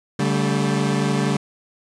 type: chord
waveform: 30% pulse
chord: D suspended fourth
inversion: none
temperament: equal with one note detuned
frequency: 143.06 / 196 / 220 Hz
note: D3 / G3 / A3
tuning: -45 / 0 / 0 cents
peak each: -19 / -20 / -22 dBFS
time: 0.19-1.37 s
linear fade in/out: 5 ms
effects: resampled to 22050 Hz